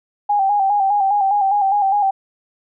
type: tone with vibrato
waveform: sine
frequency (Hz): 800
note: G5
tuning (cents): +35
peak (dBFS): -13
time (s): 0.29-2.11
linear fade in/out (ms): 10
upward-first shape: square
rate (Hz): 4.9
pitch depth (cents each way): 51
effects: none